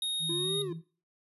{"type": "tone", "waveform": "square", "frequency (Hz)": 3729, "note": "A#7", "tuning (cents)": 0, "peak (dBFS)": -30, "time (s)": [0.02, 0.62], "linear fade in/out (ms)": 2}
{"type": "tone with vibrato", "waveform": "sine", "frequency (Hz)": 155.56, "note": "D#3", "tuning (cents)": 0, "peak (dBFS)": -38, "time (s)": [0.19, 0.82], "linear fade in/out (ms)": 50, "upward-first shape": "square", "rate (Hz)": 3.9, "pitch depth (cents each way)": 84}
{"type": "exponential two-way sweep", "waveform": "triangle", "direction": "up then down", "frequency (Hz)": [334.6, 412.6, 334.6], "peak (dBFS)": -31, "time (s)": [0.29, 0.73], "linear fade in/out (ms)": 5, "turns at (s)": 0.61}
{"effects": ["noise-tail reverb RT60 0.4 s tail -18 dB re dry", "resampled to 32000 Hz"]}